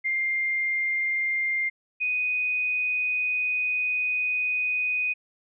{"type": "tone pair in turn", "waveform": "sine", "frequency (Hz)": [2107, 2491], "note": ["C7", "D#7"], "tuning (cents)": [12, 1], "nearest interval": "minor third", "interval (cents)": 289, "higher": "second", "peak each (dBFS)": -23, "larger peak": "neither", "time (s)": [[0.04, 1.7], [2, 5.14]], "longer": "second", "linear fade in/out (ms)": 20, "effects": []}